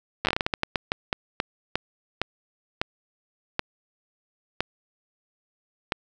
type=slowing click train; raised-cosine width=0.3 ms; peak=-7 dBFS; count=21; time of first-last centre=0.25-5.921 s; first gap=9 ms; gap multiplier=1.3; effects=none